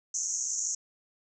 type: band-pass noise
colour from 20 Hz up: pink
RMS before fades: -32 dBFS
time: 0.14-0.75 s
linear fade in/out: 5 ms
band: 6000 to 7100 Hz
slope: 96 dB/octave
effects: none